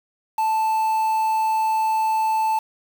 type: tone with quantisation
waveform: triangle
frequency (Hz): 880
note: A5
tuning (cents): 0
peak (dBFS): -16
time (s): 0.38-2.59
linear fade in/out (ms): 5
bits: 6
effects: none